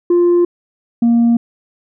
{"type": "tone pair in turn", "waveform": "sine", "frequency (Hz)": [349.2, 234.4], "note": ["F4", "A#3"], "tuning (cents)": [0, 10], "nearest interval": "perfect fifth", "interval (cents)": 690, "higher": "first", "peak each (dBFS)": -6, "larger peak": "neither", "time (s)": [[0.1, 0.45], [1.02, 1.37]], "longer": "neither", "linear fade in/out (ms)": 5, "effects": ["tanh soft clip ceiling -7 dBFS"]}